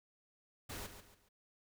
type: noise with echo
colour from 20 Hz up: pink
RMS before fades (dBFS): -45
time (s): 0.69-0.87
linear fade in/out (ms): 10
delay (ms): 140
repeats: 3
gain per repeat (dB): -9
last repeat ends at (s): 1.29
effects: none